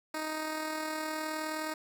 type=tone with amplitude modulation; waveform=10% pulse; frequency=311.6 Hz; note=D#4; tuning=3 cents sharp; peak=-24 dBFS; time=0.14-1.74 s; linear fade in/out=5 ms; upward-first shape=sine; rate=39.4 Hz; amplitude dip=35%; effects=none